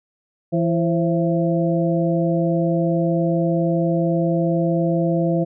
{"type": "harmonic tone with a mistuned harmonic", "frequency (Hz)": 167.5, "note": "E3", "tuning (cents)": 28, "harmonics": [1, 2, 3, 4], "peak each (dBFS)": [-19, -22, -24, -25], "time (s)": [0.52, 5.45], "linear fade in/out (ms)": 20, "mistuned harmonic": 3, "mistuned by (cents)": 82, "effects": []}